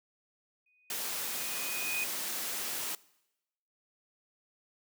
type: tone with exponential growth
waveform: sine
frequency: 2489 Hz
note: D#7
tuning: in tune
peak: -30 dBFS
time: 0.66-2.04 s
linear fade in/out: 5 ms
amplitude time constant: 300 ms
type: noise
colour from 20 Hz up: white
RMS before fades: -36 dBFS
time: 0.9-2.95 s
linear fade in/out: 2 ms
effects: noise-tail reverb RT60 0.9 s tail -22 dB re dry + high-pass 200 Hz 12 dB/octave